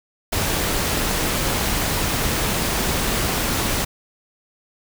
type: noise with amplitude modulation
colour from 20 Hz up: pink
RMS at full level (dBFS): -20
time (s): 0.32-3.85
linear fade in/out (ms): 10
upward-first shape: sine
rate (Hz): 269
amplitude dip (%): 35
effects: none